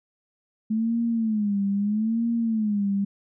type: tone with vibrato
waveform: sine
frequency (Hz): 215.1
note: A3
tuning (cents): -39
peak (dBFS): -21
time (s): 0.7-3.05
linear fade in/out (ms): 10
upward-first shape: sine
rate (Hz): 0.78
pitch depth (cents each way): 140
effects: none